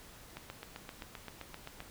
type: click train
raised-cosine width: 0.3 ms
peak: -27 dBFS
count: 12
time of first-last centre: 0.37-1.804 s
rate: 7.67 Hz
effects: pink hiss -54 dBFS RMS until 1.9 s